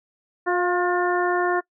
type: harmonic tone with a mistuned harmonic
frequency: 357 Hz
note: F4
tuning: 38 cents sharp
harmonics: 1 / 2 / 3 / 4 / 5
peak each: -22 / -25 / -27 / -28 / -29 dBFS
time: 0.46-1.61 s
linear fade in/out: 20 ms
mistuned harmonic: 2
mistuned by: -21 cents
effects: noise-tail reverb RT60 0.1 s tail -24 dB re dry